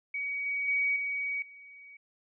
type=tone with level steps; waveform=sine; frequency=2259 Hz; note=C#7; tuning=32 cents sharp; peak=-31 / -29 / -25 / -30 / -48 dBFS; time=0.14-1.97 s; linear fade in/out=5 ms; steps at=0.46 / 0.68 / 0.96 / 1.42 s; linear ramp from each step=2 ms; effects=none